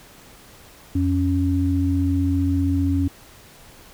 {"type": "tone pair together", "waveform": "sine", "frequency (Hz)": [87.31, 277.2], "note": ["F2", "C#4"], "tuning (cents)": [0, 0], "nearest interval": "octave + minor sixth", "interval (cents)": 2000, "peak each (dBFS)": -20, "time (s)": [0.95, 3.08], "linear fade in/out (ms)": 5, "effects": ["pink hiss -47 dBFS RMS until 3.93 s"]}